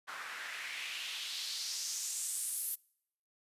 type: noise with band-pass filter sweep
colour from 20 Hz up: white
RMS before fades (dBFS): -40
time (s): 0.07-2.76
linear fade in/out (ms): 20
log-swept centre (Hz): 1300 to 12000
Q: 2.5
effects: noise-tail reverb RT60 0.7 s tail -26 dB re dry + resampled to 32000 Hz